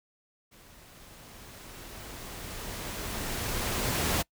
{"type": "noise with level ramp", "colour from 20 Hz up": "pink", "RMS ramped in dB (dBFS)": [-55, -27], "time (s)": [0.51, 4.23], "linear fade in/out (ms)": 20, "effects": ["noise-tail reverb RT60 0.1 s tail -24 dB re dry"]}